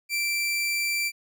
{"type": "tone", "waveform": "sawtooth", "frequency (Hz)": 2345, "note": "D7", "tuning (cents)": -3, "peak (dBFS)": -21, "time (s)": [0.09, 1.12], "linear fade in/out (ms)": 50, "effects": []}